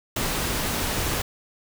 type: noise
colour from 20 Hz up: pink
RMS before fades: -26 dBFS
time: 0.16-1.22 s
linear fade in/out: 5 ms
effects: none